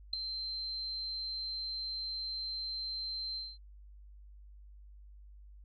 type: tone with ADSR envelope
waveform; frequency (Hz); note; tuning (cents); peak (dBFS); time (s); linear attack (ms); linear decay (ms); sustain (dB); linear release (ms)
sine; 4119; C8; -28; -26; 0.13-3.58; 5; 5; -10; 220
effects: added 50 Hz sine -51 dBFS peak until 5.64 s